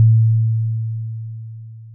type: tone with level ramp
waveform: sine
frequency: 112.1 Hz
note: A2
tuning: 33 cents sharp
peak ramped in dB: -6 to -36 dBFS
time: 0-1.94 s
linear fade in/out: 0 ms
effects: none